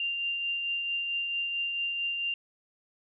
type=tone with tremolo; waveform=sine; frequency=2786 Hz; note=F7; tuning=5 cents flat; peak=-27 dBFS; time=0-2.34 s; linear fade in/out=2 ms; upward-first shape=triangle; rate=4.5 Hz; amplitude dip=35%; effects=none